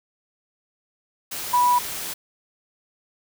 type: tone in noise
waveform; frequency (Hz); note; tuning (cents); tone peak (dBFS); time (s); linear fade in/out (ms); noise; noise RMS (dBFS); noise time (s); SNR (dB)
sine; 981; B5; -12; -15; 1.53-1.79; 10; white; -31; 1.31-2.14; +13
effects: none